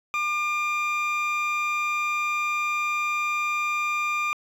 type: tone pair together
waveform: triangle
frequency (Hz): 1200 / 2400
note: D6 / D7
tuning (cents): +37 / +37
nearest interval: octave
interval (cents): 1200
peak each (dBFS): -23 / -23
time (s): 0.14-4.33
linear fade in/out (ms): 0
effects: tanh soft clip ceiling -19 dBFS